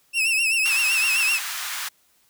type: tone with vibrato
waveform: 40% pulse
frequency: 2649 Hz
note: E7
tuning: 8 cents sharp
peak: -18 dBFS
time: 0.13-1.4 s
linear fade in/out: 50 ms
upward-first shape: triangle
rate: 7.8 Hz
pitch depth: 93 cents each way
type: high-pass noise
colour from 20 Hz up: pink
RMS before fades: -30 dBFS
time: 0.65-1.89 s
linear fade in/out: 10 ms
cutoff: 1100 Hz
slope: 24 dB/octave
effects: white hiss -62 dBFS RMS until 2.29 s